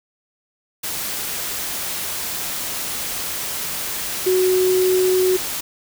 sine tone in noise, 370 Hz, F#4, in tune, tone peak -14 dBFS, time 4.26-5.37 s, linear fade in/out 10 ms, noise white, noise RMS -26 dBFS, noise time 0.83-5.61 s, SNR +9 dB, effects none

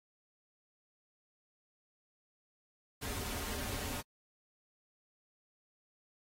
pink noise with comb filter, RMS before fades -40 dBFS, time 3.01-4.02 s, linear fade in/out 20 ms, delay 6 ms, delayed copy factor -0.6, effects AAC 48 kbps

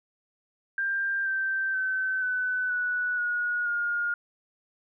sine tone with pitch steps, 1589 / 1559.9 / 1531.3 / 1503.3 / 1475.8 / 1448.7 / 1422.2 Hz, G6 / G6 / G6 / F#6 / F#6 / F#6 / F6, +23 / -9 / -41 / +27 / -5 / -37 / +31 cents, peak -25 dBFS, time 0.78-4.14 s, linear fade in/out 2 ms, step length 480 ms, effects none

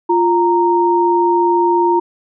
sine tone pair together, 348.8 / 928.6 Hz, F4 / A#5, -2 / -7 cents, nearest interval octave + perfect fourth, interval 1695 cents, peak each -13 dBFS, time 0.09-2 s, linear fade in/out 10 ms, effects none

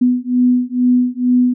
sine beating tone pair, 247.3 / 249.5 Hz, B3 / B3, +3 / +18 cents, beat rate 2.2 Hz, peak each -14 dBFS, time 0.01-1.54 s, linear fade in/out 10 ms, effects none

